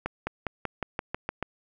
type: accelerating click train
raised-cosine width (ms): 0.5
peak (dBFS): -14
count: 9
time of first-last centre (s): 0.06-1.427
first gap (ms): 210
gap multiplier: 0.94
effects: none